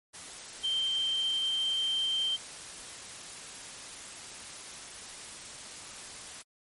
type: tone in noise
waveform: sine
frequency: 3136 Hz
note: G7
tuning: in tune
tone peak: -27 dBFS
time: 0.63-2.37 s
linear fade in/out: 20 ms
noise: white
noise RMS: -44 dBFS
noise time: 0.13-6.43 s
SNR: +14 dB
effects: MP3 48 kbps